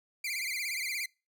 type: tone with vibrato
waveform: sawtooth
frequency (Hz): 2217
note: C#7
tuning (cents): 0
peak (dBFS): -29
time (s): 0.24-1.06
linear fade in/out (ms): 5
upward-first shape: sine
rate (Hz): 17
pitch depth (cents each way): 150
effects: noise-tail reverb RT60 0.3 s tail -26 dB re dry